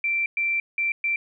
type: tone bursts at uneven times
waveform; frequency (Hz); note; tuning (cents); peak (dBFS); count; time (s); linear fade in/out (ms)
sine; 2349; D7; 0; -21; 4; 0.04-0.26 / 0.37-0.6 / 0.78-0.92 / 1.04-1.16; 2
effects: none